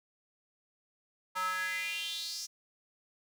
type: tone with high-pass filter sweep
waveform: square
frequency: 185 Hz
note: F#3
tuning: in tune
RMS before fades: -36 dBFS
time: 1.35-2.47 s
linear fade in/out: 20 ms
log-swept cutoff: 1100 to 5800 Hz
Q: 5.5
effects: none